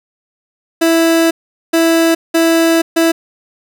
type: tone bursts at uneven times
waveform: 30% pulse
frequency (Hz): 329.6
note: E4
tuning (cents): 0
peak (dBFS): -6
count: 4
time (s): 0.81-1.31 / 1.73-2.15 / 2.34-2.82 / 2.96-3.12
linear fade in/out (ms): 10
effects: none